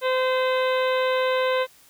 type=harmonic tone with a mistuned harmonic; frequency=515 Hz; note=C5; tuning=28 cents flat; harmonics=1 / 2 / 3 / 4 / 5 / 6 / 7 / 8; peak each=-21 / -27 / -31 / -33 / -35 / -37 / -38 / -39 dBFS; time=0.01-1.67 s; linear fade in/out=50 ms; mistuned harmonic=8; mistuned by=-80 cents; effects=white hiss -54 dBFS RMS until 1.89 s